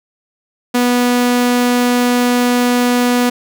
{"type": "tone", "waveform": "sawtooth", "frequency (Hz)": 245, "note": "B3", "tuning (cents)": -14, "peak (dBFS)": -7, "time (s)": [0.74, 3.3], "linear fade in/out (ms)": 10, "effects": []}